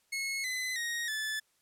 sawtooth tone with pitch steps, 2179 / 2021 / 1875.1 / 1739.5 Hz, C#7 / B6 / A#6 / A6, -30 / +39 / +10 / -20 cents, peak -29 dBFS, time 0.12-1.4 s, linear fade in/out 10 ms, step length 320 ms, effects white hiss -72 dBFS RMS until 1.61 s + low-pass 12000 Hz 12 dB/octave

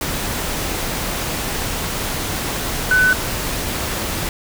sine tone in noise, 1500 Hz, F#6, 23 cents sharp, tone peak -11 dBFS, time 2.91-3.13 s, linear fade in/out 2 ms, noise pink, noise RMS -23 dBFS, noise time 0.01-4.29 s, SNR +9 dB, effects none

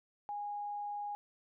sine tone, 823 Hz, G#5, 16 cents flat, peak -37 dBFS, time 0.29-1.15 s, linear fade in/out 0 ms, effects none

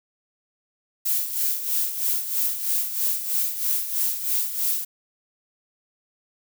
violet noise with tremolo, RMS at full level -22 dBFS, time 1.05-4.85 s, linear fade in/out 10 ms, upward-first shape sine, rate 3.1 Hz, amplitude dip 65%, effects none

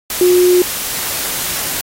sine tone in noise, 359.6 Hz, F#4, 49 cents flat, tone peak -7 dBFS, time 0.21-0.62 s, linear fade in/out 2 ms, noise white, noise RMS -20 dBFS, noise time 0.1-1.81 s, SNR +10 dB, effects AAC 48 kbps

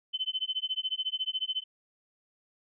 sine tone with tremolo, 3051 Hz, G7, 48 cents flat, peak -26 dBFS, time 0.13-1.64 s, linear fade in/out 20 ms, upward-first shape sine, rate 14 Hz, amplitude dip 100%, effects none

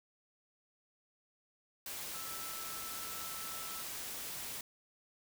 sine tone in noise, 1320 Hz, E6, 2 cents sharp, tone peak -49 dBFS, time 2.14-3.82 s, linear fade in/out 2 ms, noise white, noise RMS -43 dBFS, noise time 1.86-4.61 s, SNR -9 dB, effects none

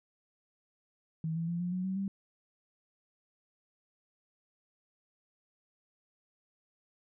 sine tone with pitch steps, 160.6 / 165.98 / 171.53 / 177.27 / 183.21 / 189.34 / 195.68 Hz, E3 / E3 / F3 / F3 / F#3 / F#3 / G3, -45 / +12 / -31 / +26 / -17 / +40 / -3 cents, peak -31 dBFS, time 1.24-2.08 s, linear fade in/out 2 ms, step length 120 ms, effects none

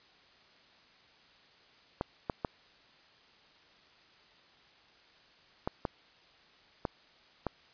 clicks, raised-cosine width 1 ms, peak -17 dBFS, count 7, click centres 2.011 / 2.298 / 2.448 / 5.675 / 5.852 / 6.852 / 7.467 s, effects white hiss -61 dBFS RMS until 7.73 s + resampled to 11025 Hz

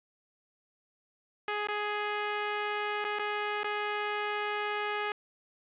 10% pulse tone with dropouts, 417 Hz, G#4, 7 cents sharp, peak -22 dBFS, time 1.48-5.12 s, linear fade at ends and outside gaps 2 ms, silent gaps 1.672-1.685 / 3.043-3.048 / 3.188-3.194 / 3.633-3.643 s, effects resampled to 8000 Hz + 10-bit

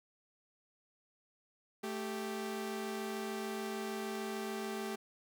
sawtooth tone pair together, 219.3 / 391.9 Hz, A3 / G4, -6 / 0 cents, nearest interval minor seventh, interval 1006 cents, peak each -37 / -36 dBFS, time 1.83-4.96 s, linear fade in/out 10 ms, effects none

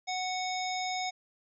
harmonic tone, 740 Hz, F#5, in tune, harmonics 1 / 3 / 5 / 7 / 9, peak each -33 / -38 / -40 / -41 / -43 dBFS, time 0.07-1.11 s, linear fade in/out 20 ms, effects none

